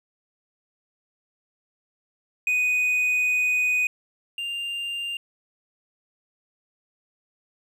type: tone pair in turn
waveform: triangle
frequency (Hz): 2489 / 2794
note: D#7 / F7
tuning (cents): 0 / 0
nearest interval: major second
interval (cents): 200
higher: second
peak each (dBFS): -18 / -26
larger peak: first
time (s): 2.47-3.87 / 4.38-5.17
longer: first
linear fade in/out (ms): 2
effects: none